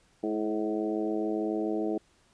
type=harmonic tone with a mistuned harmonic; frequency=107 Hz; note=A2; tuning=48 cents flat; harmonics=2 / 3 / 4 / 5 / 6 / 7; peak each=-36 / -30 / -33 / -40 / -38 / -41 dBFS; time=0.23-1.98 s; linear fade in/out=5 ms; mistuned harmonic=3; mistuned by=+29 cents; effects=pink hiss -65 dBFS RMS until 2.33 s + resampled to 22050 Hz